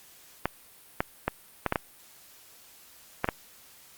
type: clicks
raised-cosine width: 0.5 ms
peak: -9 dBFS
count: 8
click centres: 0.456 / 1.005 / 1.28 / 1.663 / 1.724 / 1.758 / 3.244 / 3.288 s
effects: white hiss -54 dBFS RMS until 3.97 s + Opus 48 kbps